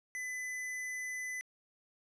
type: tone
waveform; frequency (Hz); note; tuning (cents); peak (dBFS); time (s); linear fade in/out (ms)
square; 2007; B6; +27; -38; 0.15-1.41; 0
effects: low-pass 11000 Hz 12 dB/octave

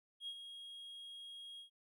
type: tone with ADSR envelope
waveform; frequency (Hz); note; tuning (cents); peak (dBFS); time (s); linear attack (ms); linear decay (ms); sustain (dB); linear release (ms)
triangle; 3276; G#7; -24; -38; 0.2-1.7; 76; 62; -9; 110
effects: tanh soft clip ceiling -37 dBFS

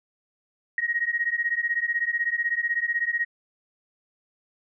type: beating tone pair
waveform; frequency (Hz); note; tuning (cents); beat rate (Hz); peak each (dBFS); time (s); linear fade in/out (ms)
sine; 1876 / 1892; A#6 / A#6; +11 / +25; 16; -26; 0.78-3.25; 2
effects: none

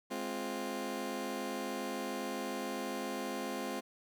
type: chord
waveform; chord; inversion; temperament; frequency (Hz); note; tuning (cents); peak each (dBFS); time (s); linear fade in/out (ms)
20% pulse; F minor; first; just; 209.5 / 261.9 / 349.2; Ab3 / C4 / F4; +15 / +2 / 0; -37 / -35 / -37; 0.1-3.81; 20
effects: none

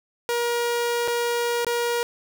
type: tone with dropouts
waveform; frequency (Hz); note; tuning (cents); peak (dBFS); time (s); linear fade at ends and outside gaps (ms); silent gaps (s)
sawtooth; 475.3; A#4; +34; -18; 0.29-2.03; 0; 1.077-1.081 / 1.647-1.667
effects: none

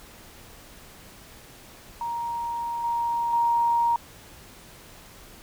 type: tone with level steps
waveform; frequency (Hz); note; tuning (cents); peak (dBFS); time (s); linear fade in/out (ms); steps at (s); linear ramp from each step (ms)
sine; 938; A#5; +11; -27 / -23 / -19; 2.01-3.96; 2; 2.84 / 3.33; 2
effects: pink hiss -48 dBFS RMS until 5.42 s

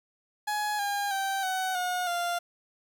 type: tone with pitch steps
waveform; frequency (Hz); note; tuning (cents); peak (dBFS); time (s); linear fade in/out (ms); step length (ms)
30% pulse; 840 / 809 / 779.2 / 750.5 / 722.9 / 696.2; G#5 / G#5 / G5 / F#5 / F#5 / F5; +19 / -46 / -11 / +24 / -40 / -6; -25; 0.47-2.39; 10; 320
effects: 10-bit

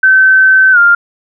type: tone with pitch glide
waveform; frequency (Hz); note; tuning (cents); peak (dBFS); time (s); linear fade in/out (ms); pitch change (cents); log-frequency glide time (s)
sine; 1536 to 1400.4; G6 to F6; -36 to +4; -3; 0.03-0.95; 5; -160; 0.72-0.78
effects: none

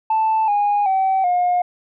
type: tone with pitch steps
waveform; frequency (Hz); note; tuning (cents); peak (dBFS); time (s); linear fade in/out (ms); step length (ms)
sine; 880 / 821.1 / 766.1 / 714.8; A5 / G#5 / G5 / F5; 0 / -20 / -40 / +40; -13; 0.1-1.62; 5; 380
effects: tanh soft clip ceiling -12 dBFS

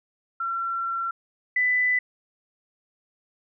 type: tone pair in turn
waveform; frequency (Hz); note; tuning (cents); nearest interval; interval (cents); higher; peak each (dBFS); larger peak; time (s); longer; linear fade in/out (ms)
sine; 1359 / 1995; F6 / B6; -48 / +17; perfect fifth; 665; second; -25 / -19; second; 0.4-1.11 / 1.56-1.99; first; 5
effects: none

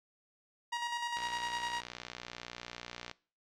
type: tone with tremolo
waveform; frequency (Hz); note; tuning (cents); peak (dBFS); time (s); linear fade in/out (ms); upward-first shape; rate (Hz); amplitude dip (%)
sawtooth; 950; A#5; +33; -29; 0.72-1.81; 10; square; 9.9; 40
type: click train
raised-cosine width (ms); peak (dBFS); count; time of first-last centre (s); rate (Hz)
0.2; -24; 118; 1.17-3.114; 60.2
effects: noise-tail reverb RT60 0.4 s tail -22 dB re dry + low-pass 6000 Hz 12 dB/octave

